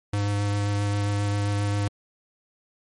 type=tone with vibrato; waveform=square; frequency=102 Hz; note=G#2; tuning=31 cents flat; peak=-23 dBFS; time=0.13-1.88 s; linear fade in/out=5 ms; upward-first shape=sine; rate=7.5 Hz; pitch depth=10 cents each way; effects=MP3 48 kbps